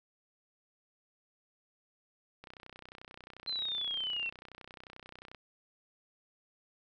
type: click train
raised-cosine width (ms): 0.3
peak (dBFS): -32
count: 92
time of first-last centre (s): 2.44-5.347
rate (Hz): 31.3
type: exponential sweep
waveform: sine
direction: down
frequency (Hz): 4137 to 2671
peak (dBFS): -33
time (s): 3.47-4.3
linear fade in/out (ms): 10
effects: none